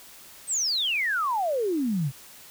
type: exponential sweep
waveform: sine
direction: down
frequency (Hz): 8600 to 126.4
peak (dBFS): -23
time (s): 0.47-2.12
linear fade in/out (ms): 50
effects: white hiss -48 dBFS RMS until 2.5 s